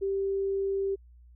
sine tone, 391.5 Hz, G4, 2 cents flat, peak -26 dBFS, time 0.01-0.96 s, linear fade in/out 20 ms, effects added 60 Hz sine -51 dBFS peak until 1.35 s

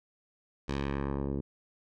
10% pulse tone with low-pass filter sweep, 69.4 Hz, C#2, 3 cents sharp, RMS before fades -33 dBFS, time 0.68-1.41 s, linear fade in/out 10 ms, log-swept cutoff 5600 to 360 Hz, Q 1, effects none

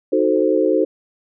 sine chord, D# diminished seventh, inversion none, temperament equal, 311.1 / 370 / 440 / 523.3 Hz, D#4 / F#4 / A4 / C5, 0 / 0 / 0 / 0 cents, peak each -19 dBFS, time 0.12-0.85 s, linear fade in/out 10 ms, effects none

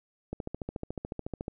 click train, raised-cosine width 2 ms, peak -21 dBFS, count 17, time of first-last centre 0.33-1.481 s, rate 13.9 Hz, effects none

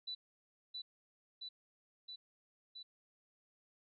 sine tone with echo, 3973 Hz, B7, 10 cents sharp, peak -40 dBFS, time 0.07-0.15 s, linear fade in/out 10 ms, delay 670 ms, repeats 4, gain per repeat -2 dB, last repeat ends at 2.83 s, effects none

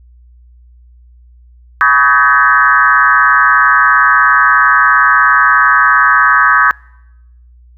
sine tone with frequency modulation, 1403 Hz, F6, 8 cents sharp, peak -5 dBFS, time 1.81-6.71 s, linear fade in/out 0 ms, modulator 137 Hz, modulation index 2.5, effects noise-tail reverb RT60 0.9 s tail -25 dB re dry + added 60 Hz sine -39 dBFS peak until 7.77 s

